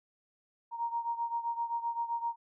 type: beating tone pair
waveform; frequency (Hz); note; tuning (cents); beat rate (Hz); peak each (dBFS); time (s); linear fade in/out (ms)
sine; 932.3 / 940; A#5 / A#5; 0 / +14; 7.7; -33 / -37; 0.71-2.36; 50
effects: none